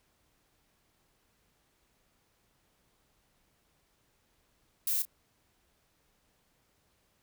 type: noise with echo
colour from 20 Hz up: violet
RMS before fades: -30 dBFS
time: 4.87-5.02 s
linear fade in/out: 2 ms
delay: 32 ms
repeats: 1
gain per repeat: -13 dB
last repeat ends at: 5.052 s
effects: pink hiss -72 dBFS RMS until 7.22 s